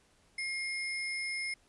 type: tone with sample-and-hold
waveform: sine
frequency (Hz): 2137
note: C7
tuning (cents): +36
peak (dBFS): -33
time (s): 0.38-1.54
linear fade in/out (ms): 5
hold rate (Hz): 7350
effects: pink hiss -67 dBFS RMS until 1.68 s + resampled to 24000 Hz